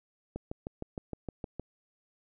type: click train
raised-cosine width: 2 ms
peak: -23 dBFS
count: 9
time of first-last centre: 0.36-1.596 s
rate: 6.47 Hz
effects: none